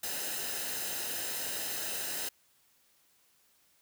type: noise with comb filter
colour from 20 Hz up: white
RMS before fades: -36 dBFS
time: 0.03-2.29 s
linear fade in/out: 5 ms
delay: 0.88 ms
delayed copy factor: -0.6
effects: white hiss -68 dBFS RMS until 3.81 s